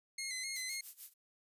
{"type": "tone with vibrato", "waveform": "15% pulse", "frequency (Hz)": 2093, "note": "C7", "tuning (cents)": 0, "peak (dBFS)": -32, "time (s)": [0.18, 0.81], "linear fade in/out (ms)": 5, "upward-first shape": "square", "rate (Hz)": 3.9, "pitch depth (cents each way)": 45}
{"type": "noise with tremolo", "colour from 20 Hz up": "violet", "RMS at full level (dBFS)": -45, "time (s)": [0.54, 1.14], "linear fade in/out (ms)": 20, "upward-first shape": "sine", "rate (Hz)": 6.6, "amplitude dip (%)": 90}
{"effects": ["resampled to 32000 Hz"]}